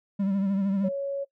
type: tone with vibrato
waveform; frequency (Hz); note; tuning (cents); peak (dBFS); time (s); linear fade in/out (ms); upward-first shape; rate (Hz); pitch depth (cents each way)
triangle; 196; G3; 0; -21; 0.19-0.89; 10; triangle; 13; 62
type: tone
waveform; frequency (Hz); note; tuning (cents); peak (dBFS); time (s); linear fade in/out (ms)
sine; 556; C#5; +5; -27; 0.83-1.25; 20
effects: noise-tail reverb RT60 0.1 s tail -20 dB re dry